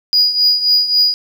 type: tone with tremolo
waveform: sine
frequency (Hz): 4905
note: D#8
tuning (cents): -26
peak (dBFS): -5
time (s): 0.13-1.14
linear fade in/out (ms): 0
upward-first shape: triangle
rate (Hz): 3.7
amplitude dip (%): 80
effects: tanh soft clip ceiling -6 dBFS + 7-bit

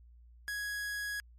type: tone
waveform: 45% pulse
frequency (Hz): 1665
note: G#6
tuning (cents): +4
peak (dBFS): -35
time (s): 0.48-1.2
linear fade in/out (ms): 0
effects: added 59 Hz sine -54 dBFS peak until 1.38 s + MP3 64 kbps

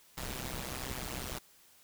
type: noise with amplitude modulation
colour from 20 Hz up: pink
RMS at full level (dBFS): -36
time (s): 0.17-1.39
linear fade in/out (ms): 10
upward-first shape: sine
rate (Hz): 128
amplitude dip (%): 90
effects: white hiss -62 dBFS RMS until 1.83 s

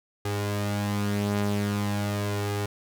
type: tone pair together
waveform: sawtooth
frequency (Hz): 102.42 / 204.4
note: G#2 / G#3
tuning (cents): -24 / -27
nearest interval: octave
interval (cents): 1197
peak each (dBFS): -23 / -26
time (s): 0.25-2.66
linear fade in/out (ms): 5
effects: none

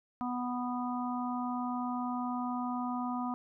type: harmonic tone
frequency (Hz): 246.9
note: B3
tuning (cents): 0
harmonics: 1 / 3 / 4 / 5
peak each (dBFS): -34 / -39 / -40 / -41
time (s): 0.21-3.34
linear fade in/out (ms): 0
effects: none

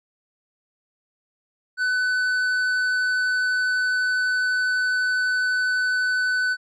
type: tone with tanh clipping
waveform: sine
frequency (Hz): 1502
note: F#6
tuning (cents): +26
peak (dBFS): -21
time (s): 1.77-6.57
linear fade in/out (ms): 50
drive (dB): 8
effects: none

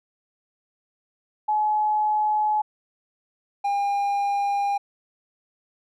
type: tone pair in turn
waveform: sine / triangle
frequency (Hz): 850 / 805.3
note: G#5 / G5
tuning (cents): +40 / +46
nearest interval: minor second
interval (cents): 94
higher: first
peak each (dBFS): -19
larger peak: neither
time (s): 1.48-2.62 / 3.64-4.78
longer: neither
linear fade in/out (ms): 10
effects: none

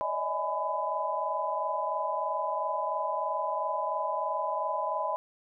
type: tone cluster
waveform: sine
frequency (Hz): 573 / 617 / 640 / 836 / 1002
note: D5 / D#5 / D#5 / G#5 / B5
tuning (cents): -43 / -15 / +49 / +11 / +25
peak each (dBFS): -38 / -37 / -36 / -35 / -31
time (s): 0.01-5.16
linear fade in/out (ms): 0
effects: none

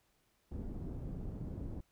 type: low-pass noise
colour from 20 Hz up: pink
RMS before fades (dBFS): -42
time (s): 0.51-1.81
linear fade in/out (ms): 10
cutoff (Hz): 290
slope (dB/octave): 12
effects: pink hiss -75 dBFS RMS until 1.91 s

